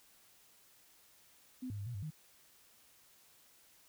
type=tone with pitch steps; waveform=sine; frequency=254.6 / 103.3 / 100.5 / 121.2 / 99 / 154.7 Hz; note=C4 / G#2 / G2 / B2 / G2 / D#3; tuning=-47 / -9 / +44 / -32 / +18 / -10 cents; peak=-39 dBFS; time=1.62-2.106 s; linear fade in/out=10 ms; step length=81 ms; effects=white hiss -65 dBFS RMS until 3.88 s